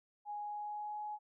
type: tone with pitch glide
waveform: sine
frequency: 830 to 841.1 Hz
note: G#5 to G#5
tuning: -1 to +22 cents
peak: -39 dBFS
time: 0.25-1.19 s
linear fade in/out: 50 ms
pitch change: +23 cents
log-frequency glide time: 0.4-1 s
effects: none